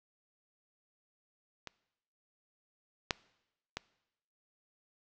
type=clicks; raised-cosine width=0.2 ms; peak=-24 / -11 / -18 dBFS; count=3; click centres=1.673 / 3.108 / 3.77 s; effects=noise-tail reverb RT60 0.9 s tail -22 dB re dry + low-pass 7000 Hz 12 dB/octave